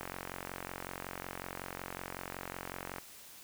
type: click train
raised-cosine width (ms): 0.5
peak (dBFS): -24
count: 136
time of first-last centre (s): 0.01-2.984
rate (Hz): 45.4
effects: white hiss -53 dBFS RMS until 3.43 s